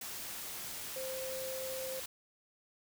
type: tone in noise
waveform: sine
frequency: 523.3 Hz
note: C5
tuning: in tune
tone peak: -39 dBFS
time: 0.96-2 s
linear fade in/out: 5 ms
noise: white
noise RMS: -43 dBFS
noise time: 0.01-2.06 s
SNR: +1 dB
effects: none

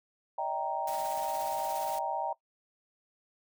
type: chord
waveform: sine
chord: E half-diminished seventh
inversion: third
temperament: equal with one note detuned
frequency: 587.3 / 643.8 / 784 / 932.3 Hz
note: D5 / E5 / G5 / Bb5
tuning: 0 / -41 / 0 / 0 cents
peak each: -40 / -38 / -34 / -34 dBFS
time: 0.38-2.33 s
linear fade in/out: 5 ms
type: noise with tremolo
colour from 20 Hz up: white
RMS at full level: -43 dBFS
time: 0.87-1.99 s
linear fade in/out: 5 ms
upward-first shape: sine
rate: 17 Hz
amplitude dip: 30%
effects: noise-tail reverb RT60 0.1 s tail -19 dB re dry

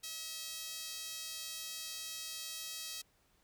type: tone with high-pass filter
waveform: sawtooth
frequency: 643 Hz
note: E5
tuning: 43 cents flat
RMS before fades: -44 dBFS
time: 0.03-3.02 s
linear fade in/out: 10 ms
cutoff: 4200 Hz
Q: 1.2
effects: pink hiss -72 dBFS RMS until 3.43 s

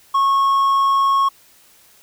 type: tone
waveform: triangle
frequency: 1096 Hz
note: C#6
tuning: 20 cents flat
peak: -11 dBFS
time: 0.14-1.29 s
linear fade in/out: 10 ms
effects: white hiss -51 dBFS RMS until 2.02 s

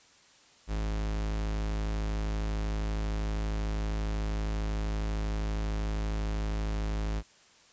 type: tone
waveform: 45% pulse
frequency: 52.7 Hz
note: G#1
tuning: 26 cents sharp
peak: -29 dBFS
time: 0.67-7.23 s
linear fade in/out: 50 ms
effects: white hiss -59 dBFS RMS until 7.72 s + resampled to 16000 Hz

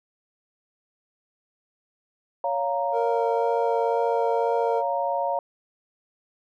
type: chord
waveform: sine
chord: Bb minor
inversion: first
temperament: just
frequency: 559.4 / 699.2 / 932.3 Hz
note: Db5 / F5 / Bb5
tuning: +16 / +2 / 0 cents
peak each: -27 dBFS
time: 2.44-5.39 s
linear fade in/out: 2 ms
type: tone with vibrato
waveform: triangle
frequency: 462.9 Hz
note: A#4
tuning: 12 cents flat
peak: -22 dBFS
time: 2.92-4.83 s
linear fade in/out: 50 ms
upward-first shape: sine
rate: 2 Hz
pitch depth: 10 cents each way
effects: none

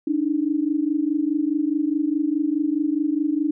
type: tone pair together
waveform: sine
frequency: 288.3 / 313.1 Hz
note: D4 / D#4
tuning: -32 / +11 cents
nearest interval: minor second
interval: 143 cents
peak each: -22 dBFS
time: 0.07-3.51 s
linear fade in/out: 5 ms
effects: none

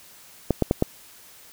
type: clicks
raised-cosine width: 2 ms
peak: -5 dBFS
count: 4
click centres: 0.507 / 0.623 / 0.711 / 0.824 s
effects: white hiss -49 dBFS RMS until 1.52 s

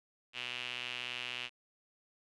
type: tone with band-pass filter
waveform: sawtooth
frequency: 123.47 Hz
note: B2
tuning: in tune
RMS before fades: -41 dBFS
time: 0.33-1.5 s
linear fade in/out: 50 ms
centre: 2800 Hz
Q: 4.9
effects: resampled to 22050 Hz + 11-bit

